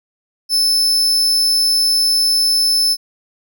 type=tone; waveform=40% pulse; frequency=5260 Hz; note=E8; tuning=5 cents flat; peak=-11 dBFS; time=0.49-2.97 s; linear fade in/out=50 ms; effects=none